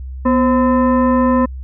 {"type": "tone with frequency modulation", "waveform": "sine", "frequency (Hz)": 246.9, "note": "B3", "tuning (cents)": 0, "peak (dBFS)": -10, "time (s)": [0.25, 1.46], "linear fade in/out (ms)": 10, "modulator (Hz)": 773, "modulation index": 0.92, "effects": ["added 65 Hz sine -25 dBFS peak until 1.63 s"]}